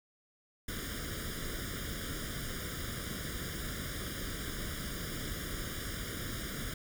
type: noise with comb filter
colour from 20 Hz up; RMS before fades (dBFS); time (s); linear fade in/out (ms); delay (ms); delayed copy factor
pink; -39; 0.68-6.74; 5; 0.58; +1
effects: none